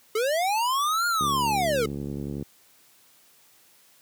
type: linear two-way sweep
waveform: square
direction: up then down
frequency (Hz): 415.3 to 1429 to 415.3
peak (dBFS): -23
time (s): 0.15-1.86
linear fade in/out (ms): 5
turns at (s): 1.07
type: click train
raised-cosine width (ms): 3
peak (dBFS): -19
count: 87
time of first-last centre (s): 1.21-2.425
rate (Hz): 70.8
effects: white hiss -58 dBFS RMS until 4.01 s + high-pass 100 Hz 12 dB/octave